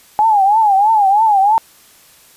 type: tone with vibrato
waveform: sine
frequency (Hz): 830.6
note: G#5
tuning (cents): 0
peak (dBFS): -8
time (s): 0.19-1.58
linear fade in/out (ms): 0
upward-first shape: triangle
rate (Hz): 3.1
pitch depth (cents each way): 160
effects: white hiss -46 dBFS RMS until 2.36 s + resampled to 32000 Hz